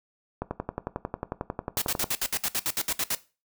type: click train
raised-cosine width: 1 ms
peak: -15 dBFS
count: 19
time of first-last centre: 0.42-2.042 s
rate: 11.1 Hz
type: noise bursts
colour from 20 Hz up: white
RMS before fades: -27 dBFS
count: 13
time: 1.77-3.15 s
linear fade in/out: 2 ms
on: 48 ms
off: 63 ms
effects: noise-tail reverb RT60 0.3 s tail -17 dB re dry